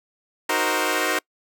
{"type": "chord", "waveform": "10% pulse", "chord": "C half-diminished seventh", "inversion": "first", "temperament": "equal", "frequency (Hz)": [311.1, 370, 466.2, 523.3], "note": ["Eb4", "Gb4", "Bb4", "C5"], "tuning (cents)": [0, 0, 0, 0], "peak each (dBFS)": -18, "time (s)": [0.49, 1.19], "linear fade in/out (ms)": 5, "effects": ["noise-tail reverb RT60 0.1 s tail -26 dB re dry"]}